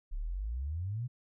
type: exponential sweep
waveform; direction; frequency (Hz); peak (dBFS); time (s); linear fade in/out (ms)
sine; up; 32.7 to 129.2; -33; 0.11-1.08; 20
effects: none